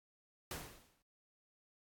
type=noise with exponential decay; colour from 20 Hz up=pink; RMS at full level=-41 dBFS; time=0.51-1.02 s; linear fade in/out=1 ms; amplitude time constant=110 ms; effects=AAC 64 kbps